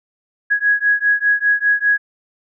sine beating tone pair, 1661.2 / 1666.2 Hz, G#6 / G#6, 0 / +5 cents, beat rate 5 Hz, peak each -16 dBFS, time 0.5-1.98 s, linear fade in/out 20 ms, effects none

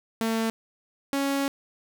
sawtooth tone pair in turn, 224.9 / 277.1 Hz, A3 / C#4, +38 / -1 cents, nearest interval major third, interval 361 cents, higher second, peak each -20 dBFS, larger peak neither, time 0.21-0.5 / 1.13-1.48 s, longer second, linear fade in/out 0 ms, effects none

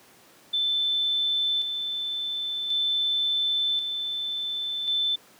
sine tone with tremolo, 3529 Hz, A7, 4 cents sharp, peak -22 dBFS, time 0.53-5.16 s, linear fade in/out 10 ms, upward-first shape square, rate 0.46 Hz, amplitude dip 45%, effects pink hiss -54 dBFS RMS until 5.39 s + high-pass 200 Hz 12 dB/octave

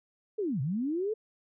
sine linear two-way sweep, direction down then up, 450 to 120.8 to 450 Hz, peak -28 dBFS, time 0.38-1.14 s, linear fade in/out 10 ms, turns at 0.61 s, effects none

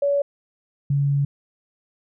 sine tone pair in turn, 567 / 141.14 Hz, C#5 / C#3, +39 / +32 cents, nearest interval 2 octaves, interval 2407 cents, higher first, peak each -17 dBFS, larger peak neither, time 0.02-0.22 / 0.9-1.25 s, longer second, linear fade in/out 5 ms, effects none

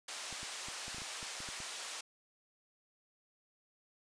white band-pass noise, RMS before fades -44 dBFS, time 0.08-2.01 s, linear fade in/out 5 ms, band 570 to 7400 Hz, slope 12 dB/octave
clicks, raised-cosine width 3 ms, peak -38 dBFS, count 11, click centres 0.327 / 0.431 / 0.685 / 0.881 / 0.946 / 0.983 / 1.019 / 1.229 / 1.404 / 1.488 / 1.603 s
effects resampled to 22050 Hz

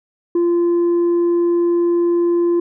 sine tone, 344.9 Hz, F4, 22 cents flat, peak -10 dBFS, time 0.35-2.6 s, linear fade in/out 5 ms, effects tanh soft clip ceiling -12 dBFS

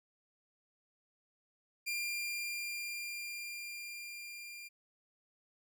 sawtooth tone with level ramp, 2394 Hz, D7, 33 cents sharp, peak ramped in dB -31 to -43 dBFS, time 1.86-4.69 s, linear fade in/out 20 ms, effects none

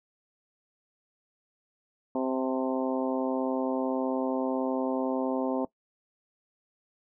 harmonic tone with a mistuned harmonic, 130.81 Hz, C3, in tune, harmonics 2 / 3 / 4 / 5 / 6 / 7 / 8, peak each -29 / -35 / -33 / -35 / -40 / -37 / -43 dBFS, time 2.15-5.65 s, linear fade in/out 2 ms, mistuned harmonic 7, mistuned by -35 cents, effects noise-tail reverb RT60 0.1 s tail -19 dB re dry

